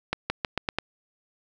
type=accelerating click train; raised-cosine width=0.3 ms; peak=-9 dBFS; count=6; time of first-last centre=0.13-0.786 s; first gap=170 ms; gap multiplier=0.87; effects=none